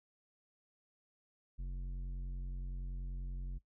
sine tone with tanh clipping, 45.26 Hz, F#1, 37 cents flat, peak -40 dBFS, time 1.58-3.59 s, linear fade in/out 20 ms, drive 10 dB, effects noise-tail reverb RT60 0.1 s tail -18 dB re dry

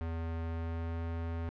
square tone with pitch glide, 82.41 to 83.27 Hz, E2 to E2, 0 to +18 cents, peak -35 dBFS, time 0.01-1.49 s, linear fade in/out 0 ms, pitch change +18 cents, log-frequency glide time 0.42-1.01 s, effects low-pass 2000 Hz 12 dB/octave

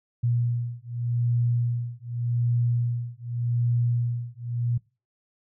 sine beating tone pair, 119.2 / 120.05 Hz, A#2 / B2, +39 / -49 cents, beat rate 0.85 Hz, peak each -26 dBFS, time 0.23-4.78 s, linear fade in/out 10 ms, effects noise-tail reverb RT60 0.3 s tail -22 dB re dry

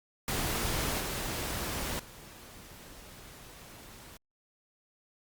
pink noise with level steps, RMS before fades -32 / -35 / -50 dBFS, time 0.28-4.17 s, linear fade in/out 2 ms, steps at 1 / 1.99 s, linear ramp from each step 5 ms, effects Opus 48 kbps

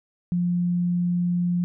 sine tone, 175.9 Hz, F3, 13 cents sharp, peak -20 dBFS, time 0.32-1.64 s, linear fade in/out 0 ms, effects none

